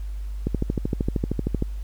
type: click train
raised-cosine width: 3 ms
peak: -10 dBFS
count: 16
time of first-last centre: 0.47-1.624 s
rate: 13 Hz
effects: added 50 Hz sine -28 dBFS peak until 1.83 s + pink hiss -55 dBFS RMS until 1.83 s